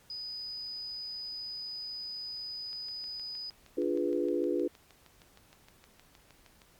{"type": "tone", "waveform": "sine", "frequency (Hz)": 4978, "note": "D#8", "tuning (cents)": 0, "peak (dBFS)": -37, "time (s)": [0.1, 3.5], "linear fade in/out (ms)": 2}
{"type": "click train", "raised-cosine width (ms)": 0.2, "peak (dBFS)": -36, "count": 26, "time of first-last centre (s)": [2.73, 6.618], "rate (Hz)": 6.43}
{"type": "chord", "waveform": "sine", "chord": "D diminished seventh", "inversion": "none", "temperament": "equal", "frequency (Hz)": [293.7, 349.2, 415.3, 493.9], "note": ["D4", "F4", "Ab4", "Cb5"], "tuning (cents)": [0, 0, 0, 0], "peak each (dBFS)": [-33, -31, -34, -34], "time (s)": [3.77, 4.68], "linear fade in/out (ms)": 10}
{"effects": ["pink hiss -62 dBFS RMS until 6.79 s", "MP3 96 kbps"]}